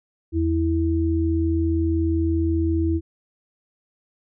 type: tone pair together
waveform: sine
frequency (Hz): 82.41 / 327.9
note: E2 / E4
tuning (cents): 0 / -9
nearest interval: 2 octaves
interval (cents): 2391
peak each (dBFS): -21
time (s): 0.32-3.01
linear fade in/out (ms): 50
effects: none